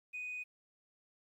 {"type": "tone", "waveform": "sine", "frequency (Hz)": 2489, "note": "D#7", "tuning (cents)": 0, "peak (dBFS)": -38, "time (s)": [0.13, 0.44], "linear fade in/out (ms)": 20, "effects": ["tanh soft clip ceiling -36 dBFS", "12-bit"]}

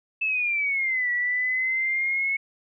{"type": "exponential two-way sweep", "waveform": "sine", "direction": "down then up", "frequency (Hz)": [2637, 1940, 2199], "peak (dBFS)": -22, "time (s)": [0.21, 2.37], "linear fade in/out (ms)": 10, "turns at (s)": 1.11, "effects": []}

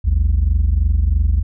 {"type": "tone pair together", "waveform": "sine", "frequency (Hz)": [55.12, 78.2], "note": ["A1", "D#2"], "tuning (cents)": [4, 9], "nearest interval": "tritone", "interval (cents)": 605, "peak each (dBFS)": -13, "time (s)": [0.04, 1.43], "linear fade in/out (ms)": 20, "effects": ["tanh soft clip ceiling -9 dBFS"]}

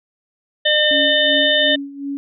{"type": "harmonic tone", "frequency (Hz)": 604, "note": "D5", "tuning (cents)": 48, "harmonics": [1, 3, 5, 6], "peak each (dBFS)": [-18, -18, -18, -18], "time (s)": [0.65, 1.76], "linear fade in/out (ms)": 10}
{"type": "tone with tremolo", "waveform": "sine", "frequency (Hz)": 280, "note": "C#4", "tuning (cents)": 18, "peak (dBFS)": -21, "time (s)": [0.91, 2.17], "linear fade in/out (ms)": 0, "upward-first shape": "sine", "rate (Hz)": 2.7, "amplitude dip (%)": 75}
{"effects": []}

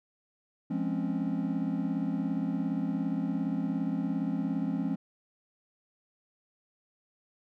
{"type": "chord", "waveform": "triangle", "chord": "Db major seventh", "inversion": "first", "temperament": "just", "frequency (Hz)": [173.24, 207.9, 259.9, 277.2], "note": ["F3", "Ab3", "C4", "Db4"], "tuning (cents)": [-14, 2, -11, 0], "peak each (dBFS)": -32, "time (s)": [0.7, 4.96], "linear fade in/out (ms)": 10, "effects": []}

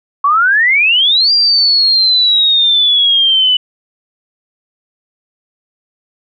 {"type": "exponential two-way sweep", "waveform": "sine", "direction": "up then down", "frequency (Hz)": [1100, 4800, 2970], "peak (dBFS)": -7, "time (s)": [0.24, 3.57], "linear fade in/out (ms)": 5, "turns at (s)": 1.32, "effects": []}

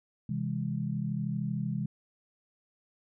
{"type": "chord", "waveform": "sine", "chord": "C augmented", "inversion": "none", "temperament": "just", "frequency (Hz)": [130.81, 163.52, 204.4], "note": ["C3", "E3", "G#3"], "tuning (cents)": [0, -14, -27], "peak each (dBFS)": -34, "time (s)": [0.29, 1.86], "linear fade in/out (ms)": 5, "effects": []}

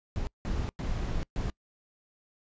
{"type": "noise bursts at uneven times", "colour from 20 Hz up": "brown", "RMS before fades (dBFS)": -31, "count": 4, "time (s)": [[0.16, 0.27], [0.45, 0.69], [0.79, 1.23], [1.36, 1.5]], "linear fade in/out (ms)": 0, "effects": ["noise-tail reverb RT60 0.1 s tail -26 dB re dry", "resampled to 16000 Hz"]}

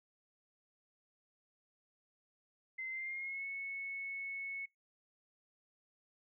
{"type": "tone with pitch glide", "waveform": "sine", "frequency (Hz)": [2067, 2203], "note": ["C7", "C#7"], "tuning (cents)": [-22, -11], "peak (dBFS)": -39, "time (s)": [2.78, 4.66], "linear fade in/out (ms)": 10, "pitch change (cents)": 111, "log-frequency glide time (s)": [2.9, 3.45], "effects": ["noise-tail reverb RT60 0.2 s tail -26 dB re dry"]}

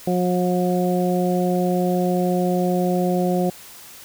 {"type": "harmonic tone", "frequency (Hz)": 180, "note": "F#3", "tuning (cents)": -47, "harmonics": [1, 2, 3, 4], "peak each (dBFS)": [-20, -23, -25, -26], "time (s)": [0.07, 3.5], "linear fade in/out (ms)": 5, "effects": ["white hiss -42 dBFS RMS until 4.04 s"]}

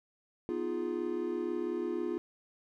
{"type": "chord", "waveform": "triangle", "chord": "F half-diminished seventh", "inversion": "second", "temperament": "equal", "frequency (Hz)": [246.9, 311.1, 349.2, 415.3], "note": ["Cb4", "Eb4", "F4", "Ab4"], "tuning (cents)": [0, 0, 0, 0], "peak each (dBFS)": [-38, -38, -32, -37], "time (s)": [0.49, 2.18], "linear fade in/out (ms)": 0, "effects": []}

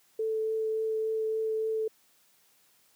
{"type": "tone with vibrato", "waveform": "sine", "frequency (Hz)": 440, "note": "A4", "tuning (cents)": 0, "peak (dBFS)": -27, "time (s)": [0.19, 1.88], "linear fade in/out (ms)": 5, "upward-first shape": "triangle", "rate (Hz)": 3.5, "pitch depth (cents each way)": 9, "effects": ["white hiss -65 dBFS RMS until 2.95 s", "high-pass 100 Hz 12 dB/octave"]}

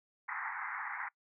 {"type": "band-pass noise", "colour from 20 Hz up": "white", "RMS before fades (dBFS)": -40, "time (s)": [0.28, 1.09], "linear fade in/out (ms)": 10, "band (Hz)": [800, 2100], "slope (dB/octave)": 96, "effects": ["noise-tail reverb RT60 0.1 s tail -24 dB re dry"]}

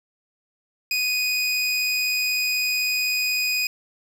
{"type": "tone", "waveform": "25% pulse", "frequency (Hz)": 2489, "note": "D#7", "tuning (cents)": 0, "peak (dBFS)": -17, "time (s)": [0.91, 3.67], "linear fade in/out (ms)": 2, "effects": ["8-bit"]}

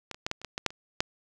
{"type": "clicks", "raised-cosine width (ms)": 0.2, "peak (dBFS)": [-19, -26, -13, -13, -29, -19, -15, -7, -28, -7], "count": 10, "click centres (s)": [0.113, 0.145, 0.265, 0.314, 0.416, 0.447, 0.579, 0.663, 0.705, 1.005], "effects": []}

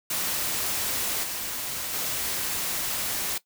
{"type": "noise with level steps", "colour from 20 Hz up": "white", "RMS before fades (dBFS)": [-28, -32, -29], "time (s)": [0.1, 3.38], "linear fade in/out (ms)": 5, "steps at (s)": [1.23, 1.93], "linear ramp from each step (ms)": 10, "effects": ["noise-tail reverb RT60 0.1 s tail -17 dB re dry"]}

